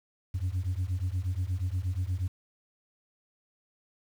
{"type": "beating tone pair", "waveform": "sine", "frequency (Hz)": [87.5, 95.9], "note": ["F2", "G2"], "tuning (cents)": [4, -37], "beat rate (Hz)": 8.4, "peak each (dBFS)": -29, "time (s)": [0.34, 2.28], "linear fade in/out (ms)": 10, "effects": ["tanh soft clip ceiling -25 dBFS", "9-bit"]}